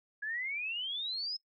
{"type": "exponential sweep", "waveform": "sine", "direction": "up", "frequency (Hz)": [1661.2, 5200], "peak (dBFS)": -34, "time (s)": [0.22, 1.37], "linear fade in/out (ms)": 10, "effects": ["noise-tail reverb RT60 0.1 s tail -22 dB re dry"]}